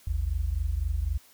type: tone pair together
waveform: sine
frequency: 53.9 / 77.78 Hz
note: A1 / D#2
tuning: -35 / 0 cents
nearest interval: tritone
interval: 635 cents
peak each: -28 dBFS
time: 0.07-1.18 s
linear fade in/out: 5 ms
effects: white hiss -57 dBFS RMS until 1.33 s